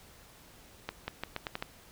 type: accelerating click train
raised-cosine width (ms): 0.3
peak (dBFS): -18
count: 7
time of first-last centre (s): 0.89-1.625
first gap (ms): 190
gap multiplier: 0.82
effects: pink hiss -56 dBFS RMS until 1.91 s